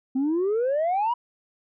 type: exponential sweep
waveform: sine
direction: up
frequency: 254.6 to 987.8 Hz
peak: -19 dBFS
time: 0.15-1.14 s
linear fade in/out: 10 ms
effects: tanh soft clip ceiling -19 dBFS